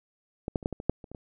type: clicks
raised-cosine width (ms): 2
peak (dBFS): -18 / -13 / -28 / -13 / -20 / -24 / -9 / -30 / -30 / -27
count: 10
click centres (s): 0.481 / 0.558 / 0.628 / 0.659 / 0.727 / 0.801 / 0.896 / 1.042 / 1.116 / 1.148
effects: none